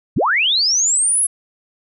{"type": "linear sweep", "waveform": "sine", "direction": "up", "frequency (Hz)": [57.9, 10950], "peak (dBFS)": -13, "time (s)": [0.16, 1.27], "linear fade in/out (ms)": 10, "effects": []}